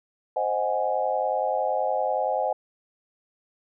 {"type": "chord", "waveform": "sine", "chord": "Ab dominant seventh", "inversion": "first", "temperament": "equal", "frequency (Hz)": [523.3, 622.3, 740, 830.6], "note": ["C5", "Eb5", "Gb5", "Ab5"], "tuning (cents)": [0, 0, 0, 0], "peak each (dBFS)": [-28, -28, -28, -28], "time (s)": [0.36, 2.53], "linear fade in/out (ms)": 5, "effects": []}